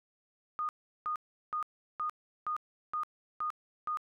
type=tone bursts; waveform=sine; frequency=1229 Hz; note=D#6; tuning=22 cents flat; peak=-31 dBFS; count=8; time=0.59-3.972 s; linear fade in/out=0 ms; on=99 ms; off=370 ms; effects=none